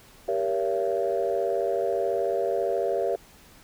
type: chord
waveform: sine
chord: G diminished seventh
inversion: none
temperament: just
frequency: 392 / 470.4 / 564.5 / 677.4 Hz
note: G4 / Bb4 / Db5 / Fb5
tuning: 0 / +16 / +31 / +47 cents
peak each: -28 dBFS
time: 0.28-3.16 s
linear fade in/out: 5 ms
effects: tanh soft clip ceiling -15 dBFS + pink hiss -53 dBFS RMS until 3.63 s